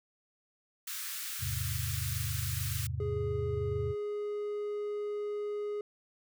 white high-pass noise, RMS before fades -39 dBFS, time 0.87-2.87 s, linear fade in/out 5 ms, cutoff 1200 Hz, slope 48 dB/octave
sine chord, E augmented, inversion none, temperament equal with one note detuned, 81.93 / 103.83 / 130.81 Hz, E2 / G#2 / B#2, -10 / 0 / 0 cents, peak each -37 dBFS, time 1.39-3.95 s, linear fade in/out 50 ms
triangle tone, 415.3 Hz, G#4, in tune, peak -31 dBFS, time 3-5.81 s, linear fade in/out 2 ms
effects none

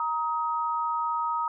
sine tone pair together, 937.7 / 1262 Hz, A#5 / D#6, +10 / +24 cents, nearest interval perfect fourth, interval 514 cents, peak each -28 dBFS, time 0-1.48 s, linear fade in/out 2 ms, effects none

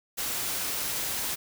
white noise, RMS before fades -31 dBFS, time 0.17-1.36 s, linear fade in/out 20 ms, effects none

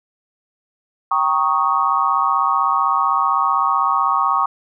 sine chord, Eb dominant seventh, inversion first, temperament equal, 784 / 932.3 / 1108.7 / 1244.5 Hz, G5 / Bb5 / Db6 / Eb6, 0 / 0 / 0 / 0 cents, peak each -23 / -22 / -17 / -20 dBFS, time 1.11-4.46 s, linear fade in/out 5 ms, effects none

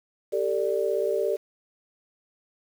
sine chord, G suspended second, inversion none, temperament equal with one note detuned, 392 / 449 / 587.3 Hz, G4 / A4 / D5, 0 / +35 / 0 cents, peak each -27 dBFS, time 0.32-1.37 s, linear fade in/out 20 ms, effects 8-bit

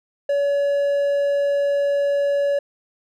triangle tone, 567 Hz, C#5, 39 cents sharp, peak -15 dBFS, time 0.29-2.59 s, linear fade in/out 5 ms, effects none

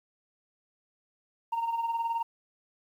sine tone with tremolo, 923 Hz, A#5, 17 cents flat, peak -23 dBFS, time 1.52-2.23 s, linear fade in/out 10 ms, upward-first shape sine, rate 19 Hz, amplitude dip 65%, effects tanh soft clip ceiling -25 dBFS + 10-bit

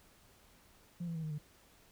sine tone with pitch steps, 173.2 / 167.01 / 161.04 / 155.29 / 149.74 Hz, F3 / E3 / E3 / D#3 / D3, -14 / +23 / -40 / -3 / +34 cents, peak -35 dBFS, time 1-1.385 s, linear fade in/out 10 ms, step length 77 ms, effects tanh soft clip ceiling -34 dBFS + pink hiss -64 dBFS RMS until 1.91 s

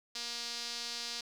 sawtooth tone with band-pass filter, 236.9 Hz, A#3, 28 cents sharp, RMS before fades -40 dBFS, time 0.15-1.21 s, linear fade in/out 5 ms, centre 4700 Hz, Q 3, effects 10-bit

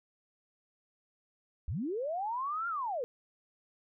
sine linear two-way sweep, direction up then down, 55 to 1413 to 454.3 Hz, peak -32 dBFS, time 1.68-3.04 s, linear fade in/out 0 ms, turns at 2.68 s, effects none

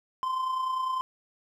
triangle tone with amplitude modulation, 1036 Hz, C6, 17 cents flat, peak -23 dBFS, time 0.23-1.01 s, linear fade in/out 0 ms, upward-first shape sine, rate 30 Hz, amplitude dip 45%, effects none

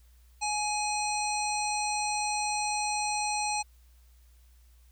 harmonic tone, 838 Hz, G#5, 15 cents sharp, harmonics 1 / 3 / 5 / 7 / 9 / 10, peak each -30 / -35 / -37 / -38 / -40 / -40 dBFS, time 0.41-3.63 s, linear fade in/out 20 ms, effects added 60 Hz sine -55 dBFS peak until 4.91 s + white hiss -68 dBFS RMS until 4.91 s

